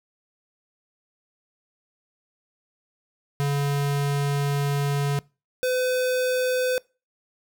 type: tone pair in turn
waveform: square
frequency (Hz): 142.1 / 506.4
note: C#3 / B4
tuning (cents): +43 / +43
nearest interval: octave + minor seventh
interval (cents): 2200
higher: second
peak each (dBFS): -22 / -22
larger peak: neither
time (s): 3.4-5.19 / 5.63-6.78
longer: first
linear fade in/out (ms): 0
effects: noise-tail reverb RT60 0.3 s tail -24 dB re dry

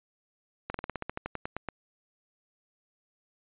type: slowing click train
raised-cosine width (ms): 0.5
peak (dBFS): -18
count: 14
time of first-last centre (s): 0.7-1.687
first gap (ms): 43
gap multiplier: 1.09
effects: resampled to 8000 Hz

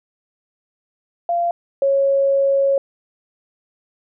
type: tone pair in turn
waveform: sine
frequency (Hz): 690 / 550.4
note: F5 / C#5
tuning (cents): -21 / -12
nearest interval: major third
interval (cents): 391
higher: first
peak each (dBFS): -16 / -13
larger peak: second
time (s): 1.29-1.51 / 1.82-2.78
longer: second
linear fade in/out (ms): 2
effects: none

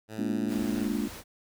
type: tone with vibrato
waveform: 10% pulse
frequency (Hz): 108.7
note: A2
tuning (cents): -21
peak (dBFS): -30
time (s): 0.08-0.89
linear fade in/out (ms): 50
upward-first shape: triangle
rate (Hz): 3.8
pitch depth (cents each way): 14
type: chord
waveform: sine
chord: Bb dominant seventh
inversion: third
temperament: just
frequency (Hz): 209.8 / 233.1 / 291.4 / 349.6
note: Ab3 / Bb3 / D4 / F4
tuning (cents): +18 / 0 / -13 / +2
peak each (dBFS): -31 / -32 / -32 / -37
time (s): 0.18-1.08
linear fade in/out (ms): 10
type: noise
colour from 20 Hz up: pink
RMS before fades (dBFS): -43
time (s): 0.47-1.24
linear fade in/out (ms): 50
effects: none

